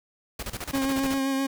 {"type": "noise with tremolo", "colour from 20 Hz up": "pink", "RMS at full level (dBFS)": -33, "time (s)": [0.39, 1.18], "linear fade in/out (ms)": 5, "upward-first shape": "square", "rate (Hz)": 14, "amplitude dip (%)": 80}
{"type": "tone with vibrato", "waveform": "40% pulse", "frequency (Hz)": 270, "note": "C#4", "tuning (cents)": -45, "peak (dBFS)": -23, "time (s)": [0.73, 1.47], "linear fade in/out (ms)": 10, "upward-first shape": "sine", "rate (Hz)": 7.6, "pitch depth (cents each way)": 21}
{"effects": []}